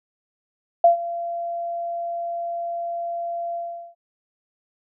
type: tone with ADSR envelope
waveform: sine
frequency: 685 Hz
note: F5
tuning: 34 cents flat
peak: -8 dBFS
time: 0.84-3.95 s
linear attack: 4 ms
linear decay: 120 ms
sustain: -17 dB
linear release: 400 ms
effects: none